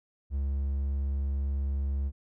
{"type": "tone", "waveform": "triangle", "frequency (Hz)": 69.1, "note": "C#2", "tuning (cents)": -5, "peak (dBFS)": -25, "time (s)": [0.3, 2.12], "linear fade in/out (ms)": 50, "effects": []}